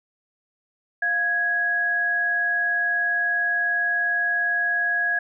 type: tone pair together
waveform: sine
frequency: 698.4 / 1661.2 Hz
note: F5 / G#6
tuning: 0 / 0 cents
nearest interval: octave + minor third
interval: 1500 cents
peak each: -31 / -20 dBFS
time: 1.02-5.19 s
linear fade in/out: 5 ms
effects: none